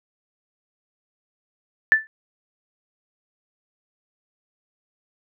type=tone with exponential decay; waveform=sine; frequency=1760 Hz; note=A6; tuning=in tune; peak=-7 dBFS; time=1.92-2.07 s; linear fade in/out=0 ms; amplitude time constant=31 ms; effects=none